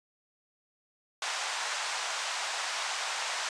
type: band-pass noise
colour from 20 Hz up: pink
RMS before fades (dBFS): -34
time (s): 1.22-3.49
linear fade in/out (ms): 2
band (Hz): 750 to 7900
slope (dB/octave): 24
effects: resampled to 22050 Hz